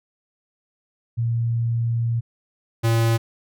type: tone pair in turn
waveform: sine / square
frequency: 116.54 / 114.47 Hz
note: A#2 / A#2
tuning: 0 / -31 cents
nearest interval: unison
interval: 31 cents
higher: first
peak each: -19 / -17 dBFS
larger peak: second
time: 1.17-2.21 / 2.83-3.18 s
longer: first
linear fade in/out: 20 ms
effects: none